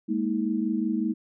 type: chord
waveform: sine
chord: Ab suspended second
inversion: none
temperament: equal with one note detuned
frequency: 207.7 / 233.1 / 318.6 Hz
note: Ab3 / Bb3 / Eb4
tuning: 0 / 0 / +41 cents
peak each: -28 dBFS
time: 0.08-1.14 s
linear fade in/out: 20 ms
effects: none